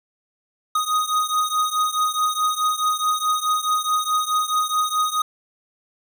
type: beating tone pair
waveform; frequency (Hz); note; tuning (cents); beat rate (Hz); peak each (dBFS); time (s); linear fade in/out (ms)
square; 1244.5 / 1249.2; D#6 / D#6; 0 / +7; 4.7; -22 / -24; 0.75-5.22; 5
effects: none